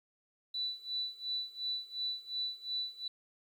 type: tone with tremolo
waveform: sine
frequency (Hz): 3970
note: B7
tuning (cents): +8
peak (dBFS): -32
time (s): 0.54-3.08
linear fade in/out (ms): 5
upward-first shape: sine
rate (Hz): 2.8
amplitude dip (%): 90
effects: 11-bit